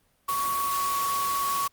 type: tone in noise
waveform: sine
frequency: 1118 Hz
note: C#6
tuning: 14 cents sharp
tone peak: -25 dBFS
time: 0.28-1.68 s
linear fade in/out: 10 ms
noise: white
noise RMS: -33 dBFS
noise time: 0.28-1.68 s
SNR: +5 dB
effects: pink hiss -67 dBFS RMS until 1.72 s + Opus 32 kbps